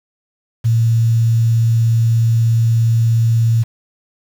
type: tone with quantisation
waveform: sine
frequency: 114.6 Hz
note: A#2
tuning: 29 cents flat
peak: -10 dBFS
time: 0.64-3.64 s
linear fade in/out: 20 ms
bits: 6
effects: none